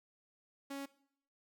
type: tone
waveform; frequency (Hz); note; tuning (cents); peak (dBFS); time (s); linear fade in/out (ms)
sawtooth; 277.2; C#4; 0; -37; 0.7-0.86; 10
effects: noise-tail reverb RT60 0.6 s tail -18 dB re dry